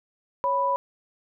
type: tone pair together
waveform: sine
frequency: 554.4 / 987.8 Hz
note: C#5 / B5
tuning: 0 / 0 cents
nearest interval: minor seventh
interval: 1000 cents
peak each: -27 / -22 dBFS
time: 0.44-0.76 s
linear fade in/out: 0 ms
effects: none